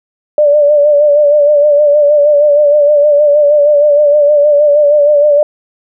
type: tone with vibrato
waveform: sine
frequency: 587.3 Hz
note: D5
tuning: in tune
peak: -4 dBFS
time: 0.38-5.43 s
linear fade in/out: 2 ms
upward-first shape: sine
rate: 6.4 Hz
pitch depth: 45 cents each way
effects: none